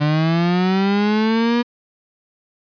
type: linear sweep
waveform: 35% pulse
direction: up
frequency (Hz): 146.83 to 241.7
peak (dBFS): -13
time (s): 0-1.63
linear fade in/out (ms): 20
effects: resampled to 11025 Hz